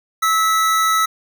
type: tone pair together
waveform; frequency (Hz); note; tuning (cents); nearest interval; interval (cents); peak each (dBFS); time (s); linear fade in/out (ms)
square; 1300.9 / 1968; E6 / B6; -23 / -7; perfect fifth; 716; -15 / -24; 0.22-1.06; 10
effects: none